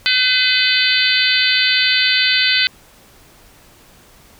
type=harmonic tone; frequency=507 Hz; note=B4; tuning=45 cents sharp; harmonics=3 / 4 / 5 / 6 / 7 / 8 / 9; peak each=-20 / -20 / -20 / -20 / -20 / -20 / -20 dBFS; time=0.06-2.67 s; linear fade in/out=0 ms; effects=pink hiss -47 dBFS RMS until 4.39 s